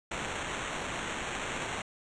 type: noise with sample-and-hold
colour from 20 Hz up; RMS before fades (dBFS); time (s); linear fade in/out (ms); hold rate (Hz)
blue; -36; 0.11-1.82; 5; 4900
effects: resampled to 22050 Hz